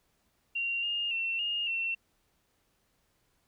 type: tone with pitch steps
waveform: sine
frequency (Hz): 2760 / 2830 / 2704 / 2840 / 2706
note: F7 / F7 / E7 / F7 / E7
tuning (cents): -21 / +22 / +43 / +28 / +45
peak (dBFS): -29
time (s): 0.55-1.95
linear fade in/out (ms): 10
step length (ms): 280
effects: pink hiss -73 dBFS RMS until 3.47 s